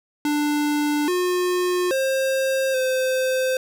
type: tone with pitch steps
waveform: square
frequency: 295.4 / 360.1 / 532 / 518 Hz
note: D4 / F#4 / C5 / C5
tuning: +10 / -47 / +29 / -17 cents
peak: -20 dBFS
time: 0.25-3.57 s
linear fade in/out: 2 ms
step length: 830 ms
effects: none